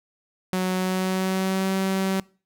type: tone with pitch glide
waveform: sawtooth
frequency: 185 to 191.41 Hz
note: F#3 to G3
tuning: 0 to -41 cents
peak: -18 dBFS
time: 0.53-2.2 s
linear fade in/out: 0 ms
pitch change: +59 cents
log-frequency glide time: 0.75-1.72 s
effects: noise-tail reverb RT60 0.4 s tail -24 dB re dry